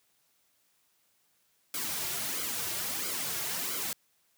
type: noise with flanger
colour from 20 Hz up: white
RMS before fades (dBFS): -34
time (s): 1.74-3.93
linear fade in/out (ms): 2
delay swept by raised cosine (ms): 1.1 to 4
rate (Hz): 1.5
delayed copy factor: -0.75
effects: white hiss -71 dBFS RMS until 4.37 s + high-pass 80 Hz 12 dB/octave